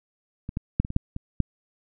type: clicks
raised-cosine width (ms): 5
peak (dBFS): -20 / -15 / -7 / -21 / -19 / -7 / -19 / -8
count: 8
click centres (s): 0.491 / 0.571 / 0.8 / 0.849 / 0.904 / 0.964 / 1.164 / 1.403
effects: none